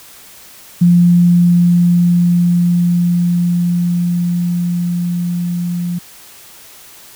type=tone with level ramp; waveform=sine; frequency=174.61 Hz; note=F3; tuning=in tune; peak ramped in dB=-5 to -16 dBFS; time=0.81-5.99 s; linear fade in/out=10 ms; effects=white hiss -39 dBFS RMS until 7.15 s